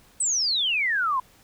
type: exponential sweep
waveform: sine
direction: down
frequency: 8372 to 987.8 Hz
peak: -21 dBFS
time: 0.2-1.2 s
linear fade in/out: 5 ms
effects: pink hiss -56 dBFS RMS until 1.43 s